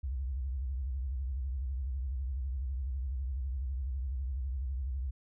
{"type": "tone with vibrato", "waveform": "sine", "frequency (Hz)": 65.41, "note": "C2", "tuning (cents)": 0, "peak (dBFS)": -32, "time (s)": [0.03, 5.11], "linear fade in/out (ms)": 10, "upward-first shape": "sine", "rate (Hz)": 12, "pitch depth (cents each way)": 160, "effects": []}